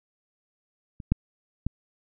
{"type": "clicks", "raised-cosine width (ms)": 5, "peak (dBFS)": [-26, -8, -14], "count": 3, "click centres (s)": [1.002, 1.12, 1.666], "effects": []}